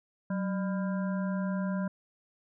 harmonic tone with a mistuned harmonic, 200 Hz, G3, 35 cents sharp, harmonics 1 / 3 / 5 / 7 / 8, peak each -29 / -39 / -43 / -46 / -47 dBFS, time 0.3-1.88 s, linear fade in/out 5 ms, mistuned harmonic 1, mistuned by -110 cents, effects none

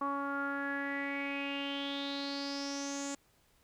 sawtooth tone with low-pass filter sweep, 280 Hz, C#4, 18 cents sharp, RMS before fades -37 dBFS, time 0.01-3.15 s, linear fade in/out 5 ms, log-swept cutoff 1100 to 7300 Hz, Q 7.9, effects pink hiss -69 dBFS RMS until 3.63 s

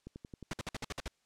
click train, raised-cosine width 3 ms, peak -32 dBFS, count 6, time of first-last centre 0.07-0.516 s, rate 11.2 Hz
pink noise bursts, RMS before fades -38 dBFS, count 8, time 0.51-1.08 s, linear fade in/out 2 ms, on 24 ms, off 54 ms
effects white hiss -75 dBFS RMS until 1.25 s + low-pass 7000 Hz 12 dB/octave

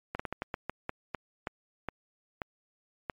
slowing click train, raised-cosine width 0.5 ms, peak -18 dBFS, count 13, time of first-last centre 0.15-3.098 s, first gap 45 ms, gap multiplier 1.28, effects MP3 64 kbps

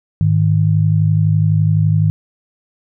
sine tone pair together, 103.66 / 155.56 Hz, G#2 / D#3, -3 / 0 cents, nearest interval perfect fifth, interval 703 cents, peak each -13 dBFS, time 0.21-2.1 s, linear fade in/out 0 ms, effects none

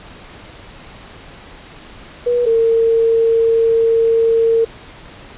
sine tone pair in turn, 484.2 / 455.7 Hz, B4 / A#4, -34 / -39 cents, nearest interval minor second, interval 105 cents, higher first, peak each -12 / -10 dBFS, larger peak second, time 2.26-2.46 / 2.46-4.65 s, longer second, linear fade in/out 10 ms, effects pink hiss -38 dBFS RMS until 5.37 s + resampled to 8000 Hz

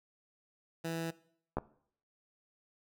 15% pulse tone, 164.81 Hz, E3, in tune, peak -29 dBFS, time 0.84-1.11 s, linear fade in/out 10 ms
clicks, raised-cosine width 1 ms, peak -19 dBFS, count 2, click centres 1.57 / 1.584 s
effects noise-tail reverb RT60 0.6 s tail -20 dB re dry

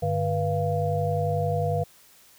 sine tone cluster, 99.2 / 150.4 / 487.4 / 689 Hz, G2 / D3 / B4 / F5, +21 / +42 / -23 / -24 cents, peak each -28 dBFS, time 0.02-1.84 s, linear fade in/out 10 ms, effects white hiss -55 dBFS RMS until 2.38 s

